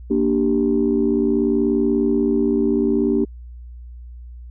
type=chord; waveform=sine; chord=G minor; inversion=first; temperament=equal with one note detuned; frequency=233.1 / 293.7 / 390 Hz; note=Bb3 / D4 / G4; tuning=0 / 0 / -9 cents; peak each=-19 dBFS; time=0.1-3.25 s; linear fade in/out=10 ms; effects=tanh soft clip ceiling -7 dBFS + added 60 Hz sine -34 dBFS peak until 4.5 s